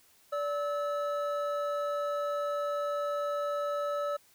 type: tone pair together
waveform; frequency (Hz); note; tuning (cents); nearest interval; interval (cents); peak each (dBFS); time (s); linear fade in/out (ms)
triangle; 579.8 / 1300; D5 / E6; -22 / -24; octave + major second; 1398; -29 / -33; 0.32-4.17; 10
effects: white hiss -63 dBFS RMS until 4.34 s